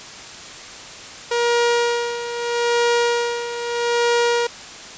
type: tone with tremolo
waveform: sawtooth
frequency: 474.7 Hz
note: A#4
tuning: 31 cents sharp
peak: -11 dBFS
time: 1.31-4.47 s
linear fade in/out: 5 ms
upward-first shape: sine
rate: 0.79 Hz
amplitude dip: 70%
effects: white hiss -36 dBFS RMS until 4.97 s + resampled to 16000 Hz